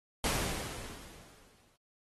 pink noise with exponential decay, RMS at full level -30 dBFS, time 0.24-1.76 s, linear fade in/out 2 ms, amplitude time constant 330 ms, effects AAC 32 kbps

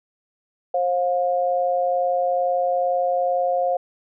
sine tone pair together, 533.3 / 711 Hz, C5 / F5, +33 / +31 cents, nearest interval perfect fourth, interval 498 cents, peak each -21 dBFS, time 0.74-3.77 s, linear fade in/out 5 ms, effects none

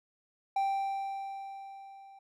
triangle tone with level ramp, 784 Hz, G5, in tune, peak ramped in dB -24 to -49 dBFS, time 0.56-2.19 s, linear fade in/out 5 ms, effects none

